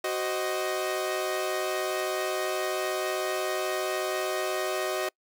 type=chord; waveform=sawtooth; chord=C diminished; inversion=second; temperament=equal with one note detuned; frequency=374.3 / 523.3 / 622.3 Hz; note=Gb4 / C5 / Eb5; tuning=+20 / 0 / 0 cents; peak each=-27 / -32 / -27 dBFS; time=0.04-5.09 s; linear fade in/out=5 ms; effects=noise-tail reverb RT60 0.1 s tail -26 dB re dry